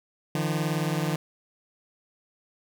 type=beating tone pair; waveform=sawtooth; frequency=152.1 / 171.1 Hz; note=D#3 / F3; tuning=-39 / -35 cents; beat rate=19 Hz; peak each=-23 / -25 dBFS; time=0.35-1.16 s; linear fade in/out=2 ms; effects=none